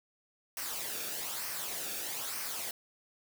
white noise with flanger, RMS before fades -38 dBFS, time 0.57-2.71 s, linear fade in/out 2 ms, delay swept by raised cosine 0.27 to 1 ms, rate 1.1 Hz, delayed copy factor -0.55, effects none

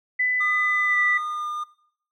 sine tone with pitch glide, 2000 to 1972.5 Hz, B6 to B6, +21 to -3 cents, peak -19 dBFS, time 0.19-1.18 s, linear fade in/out 10 ms, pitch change -24 cents, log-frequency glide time 0.86-0.98 s
triangle tone with vibrato, 1216 Hz, D#6, 40 cents flat, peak -25 dBFS, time 0.4-1.64 s, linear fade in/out 10 ms, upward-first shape triangle, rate 1.6 Hz, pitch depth 11 cents each way
effects noise-tail reverb RT60 0.6 s tail -17 dB re dry

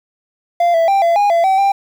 triangle tone with pitch steps, 692 / 662 / 787 / 678 / 818 / 677 / 767 / 791 Hz, F5 / E5 / G5 / E5 / G#5 / E5 / G5 / G5, -16 / +7 / +7 / +49 / -26 / +46 / -38 / +15 cents, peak -8 dBFS, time 0.6-1.72 s, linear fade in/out 5 ms, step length 140 ms, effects 7-bit

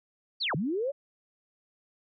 sine linear two-way sweep, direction down then up, 4776 to 130.3 to 582 Hz, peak -27 dBFS, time 0.4-0.92 s, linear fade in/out 20 ms, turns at 0.55 s, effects none

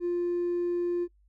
sine tone with hard clipping, 349.8 Hz, F4, 3 cents sharp, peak -26 dBFS, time 0-1.08 s, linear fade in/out 50 ms, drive 1 dB, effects noise-tail reverb RT60 0.1 s tail -22 dB re dry + added 50 Hz sine -60 dBFS peak until 1.28 s

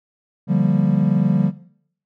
triangle chord, G minor seventh, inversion second, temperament equal, 146.83 / 174.61 / 196 / 233.1 Hz, D3 / F3 / G3 / Bb3, 0 / 0 / 0 / 0 cents, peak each -18 / -17 / -17 / -23 dBFS, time 0.47-1.52 s, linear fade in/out 50 ms, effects noise-tail reverb RT60 0.6 s tail -17 dB re dry

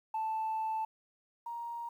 sine tone pair in turn, 880 / 938.6 Hz, A5 / A#5, 0 / +12 cents, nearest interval minor second, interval 112 cents, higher second, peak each -30 / -37 dBFS, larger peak first, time 0.14-0.85 / 1.46-1.89 s, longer first, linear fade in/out 5 ms, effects tanh soft clip ceiling -29 dBFS + 11-bit

